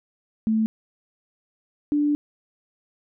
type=tone pair in turn; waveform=sine; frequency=220 / 293.7 Hz; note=A3 / D4; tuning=0 / 0 cents; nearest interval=perfect fourth; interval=500 cents; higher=second; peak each=-18 dBFS; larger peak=neither; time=0.47-0.66 / 1.92-2.15 s; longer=second; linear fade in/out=0 ms; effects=none